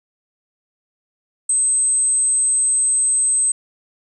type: tone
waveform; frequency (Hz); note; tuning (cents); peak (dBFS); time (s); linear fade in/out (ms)
sine; 8230; C9; -30; -14; 1.49-3.52; 5
effects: none